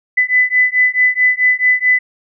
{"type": "beating tone pair", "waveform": "sine", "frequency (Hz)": [2000, 2004.6], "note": ["B6", "B6"], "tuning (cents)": [21, 25], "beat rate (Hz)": 4.6, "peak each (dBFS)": -13, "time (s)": [0.17, 1.99], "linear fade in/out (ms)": 10, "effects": []}